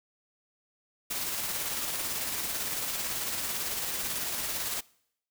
white noise with tremolo, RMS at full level -32 dBFS, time 1.1-4.81 s, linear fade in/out 10 ms, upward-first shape square, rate 18 Hz, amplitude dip 25%, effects noise-tail reverb RT60 0.7 s tail -23 dB re dry

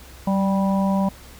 harmonic tone with a mistuned harmonic, 195.8 Hz, G3, 2 cents flat, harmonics 1 / 3 / 4 / 5, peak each -18 / -27 / -30 / -28 dBFS, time 0.27-1.09 s, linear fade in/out 5 ms, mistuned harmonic 1, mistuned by -25 cents, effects added 65 Hz sine -45 dBFS peak until 1.39 s + pink hiss -45 dBFS RMS until 1.39 s

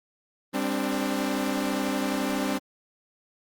sawtooth chord, G suspended fourth, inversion none, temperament equal with one note detuned, 199.42 / 261.6 / 293.7 Hz, G3 / C4 / D4, +30 / 0 / 0 cents, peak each -27 / -25 / -26 dBFS, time 0.53-2.59 s, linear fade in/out 20 ms, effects Opus 32 kbps

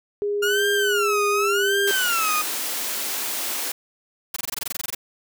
sine tone with pitch glide, 410 to 401.1 Hz, G#4 to G4, -22 to +40 cents, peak -21 dBFS, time 0.22-1.91 s, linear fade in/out 0 ms, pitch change -38 cents, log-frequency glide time 1.18-1.6 s
30% pulse tone with vibrato, 1403 Hz, F6, 8 cents sharp, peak -18 dBFS, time 0.42-2.42 s, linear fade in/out 10 ms, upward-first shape sine, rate 0.89 Hz, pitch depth 220 cents each way
white high-pass noise, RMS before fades -27 dBFS, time 1.87-3.72 s, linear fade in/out 5 ms, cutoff 240 Hz, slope 24 dB/octave
white noise bursts, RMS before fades -27 dBFS, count 14, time 4.34-4.949 s, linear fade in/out 5 ms, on 24 ms, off 21 ms
effects none

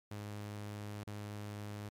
sawtooth tone with dropouts, 103.83 Hz, G#2, in tune, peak -38 dBFS, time 0.11-1.89 s, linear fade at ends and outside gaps 5 ms, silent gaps 1.036-1.072 s, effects MP3 96 kbps

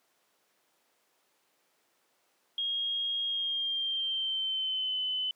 sine tone with pitch glide, 3261 to 3025 Hz, G#7 to F#7, -32 to +38 cents, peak -29 dBFS, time 2.58-5.31 s, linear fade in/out 2 ms, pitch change -130 cents, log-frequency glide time 3.26-4.99 s, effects pink hiss -71 dBFS RMS until 5.35 s + high-pass 400 Hz 12 dB/octave

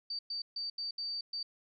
sine tone bursts at uneven times, 4617 Hz, D8, 30 cents flat, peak -35 dBFS, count 6, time 0.1-0.19 / 0.3-0.42 / 0.56-0.7 / 0.78-0.91 / 0.98-1.21 / 1.33-1.43 s, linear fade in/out 5 ms, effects none

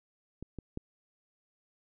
clicks, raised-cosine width 3 ms, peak -28 / -27 / -23 dBFS, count 3, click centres 0.426 / 0.587 / 0.774 s, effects none

